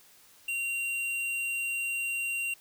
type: tone with tanh clipping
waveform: triangle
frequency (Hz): 2760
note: F7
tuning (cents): -21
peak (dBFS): -31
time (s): 0.48-2.54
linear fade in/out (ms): 5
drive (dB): 18
effects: white hiss -58 dBFS RMS until 2.6 s